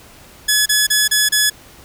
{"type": "tone bursts", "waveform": "10% pulse", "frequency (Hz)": 1700, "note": "G#6", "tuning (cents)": 40, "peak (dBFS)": -3, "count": 5, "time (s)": [0.48, 1.5], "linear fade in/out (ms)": 10, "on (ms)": 180, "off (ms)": 30, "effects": ["pink hiss -43 dBFS RMS until 1.84 s"]}